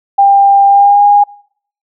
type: tone with pitch glide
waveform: sine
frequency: 796 to 817.9 Hz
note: G5 to G#5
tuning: +26 to -27 cents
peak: -3 dBFS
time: 0.18-1.24 s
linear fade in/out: 10 ms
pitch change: +47 cents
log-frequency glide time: 0.67-1.04 s
effects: noise-tail reverb RT60 0.6 s tail -24 dB re dry